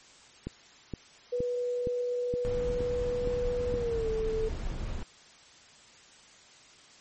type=click train; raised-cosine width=3 ms; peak=-21 dBFS; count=8; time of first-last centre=0.47-3.741 s; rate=2.14 Hz
type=tone with pitch glide; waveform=sine; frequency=490 to 441.6 Hz; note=B4 to A4; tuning=-14 to +6 cents; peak=-28 dBFS; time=1.32-4.49 s; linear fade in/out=10 ms; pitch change=-180 cents; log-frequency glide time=3.73-4.09 s
type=noise; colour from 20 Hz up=brown; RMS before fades=-35 dBFS; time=2.45-5.03 s; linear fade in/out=0 ms
effects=white hiss -55 dBFS RMS until 7 s + MP3 32 kbps